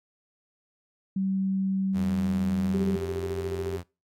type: tone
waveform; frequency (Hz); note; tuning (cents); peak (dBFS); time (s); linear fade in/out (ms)
sine; 192.1; G3; -35; -24; 1.16-2.96; 5
type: tone with pitch glide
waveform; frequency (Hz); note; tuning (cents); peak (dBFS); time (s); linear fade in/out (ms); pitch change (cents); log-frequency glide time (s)
sawtooth; 87.31 to 88.27; F2 to F2; 0 to +19; -29; 1.93-3.84; 50; +19; 2.76-3.32
type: tone with tremolo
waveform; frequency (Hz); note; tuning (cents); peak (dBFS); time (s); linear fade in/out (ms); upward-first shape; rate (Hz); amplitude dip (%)
sine; 392; G4; 0; -28; 2.73-3.78; 20; square; 14; 50
effects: noise-tail reverb RT60 0.3 s tail -25 dB re dry + AAC 64 kbps

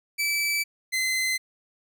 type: tone pair in turn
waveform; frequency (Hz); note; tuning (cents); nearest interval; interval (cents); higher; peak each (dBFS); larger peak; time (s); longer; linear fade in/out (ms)
sawtooth; 2311 / 2055; D7 / C7; -28 / -32; major second; 204; first; -20; neither; 0.18-0.64 / 0.92-1.38; neither; 20
effects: none

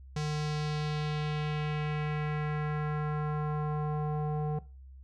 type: tone with low-pass filter sweep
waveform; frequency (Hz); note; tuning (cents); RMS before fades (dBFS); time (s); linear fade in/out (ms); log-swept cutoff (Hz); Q
square; 150.8; D3; +46; -32; 0.16-4.59; 5; 6000 to 690; 1.7
effects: noise-tail reverb RT60 0.3 s tail -18 dB re dry + added 66 Hz sine -47 dBFS peak until 5.03 s

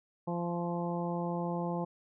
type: harmonic tone with a mistuned harmonic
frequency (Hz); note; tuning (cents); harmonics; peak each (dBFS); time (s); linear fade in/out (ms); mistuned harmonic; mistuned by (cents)
172.6; F3; -20; 1 / 2 / 3 / 4 / 5 / 6; -34 / -39 / -39 / -42 / -40 / -45; 0.27-1.85; 10; 6; +24
effects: none

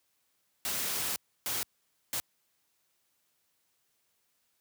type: noise bursts at uneven times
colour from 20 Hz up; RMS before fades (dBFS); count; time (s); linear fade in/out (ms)
white; -33; 3; 0.65-1.16 / 1.46-1.63 / 2.13-2.2; 0
effects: white hiss -75 dBFS RMS until 4.6 s + high-pass 60 Hz 12 dB/octave

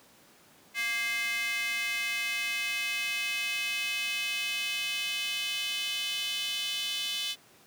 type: tone with high-pass filter sweep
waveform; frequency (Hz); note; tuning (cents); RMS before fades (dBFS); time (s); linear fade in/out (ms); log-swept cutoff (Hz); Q
square; 232.9; A#3; -1; -32; 0.74-7.36; 50; 2100 to 3200; 4.1
effects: pink hiss -58 dBFS RMS until 7.66 s + high-pass 150 Hz 12 dB/octave

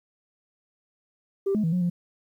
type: tone with pitch steps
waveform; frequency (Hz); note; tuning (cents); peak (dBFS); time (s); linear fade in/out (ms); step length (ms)
sine; 392.7 / 213 / 163.1 / 180.2 / 175; G4 / G#3 / E3 / F#3 / F3; +3 / +44 / -18 / -45 / +4; -20; 1.46-1.9; 10; 88
effects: tanh soft clip ceiling -18 dBFS + 10-bit

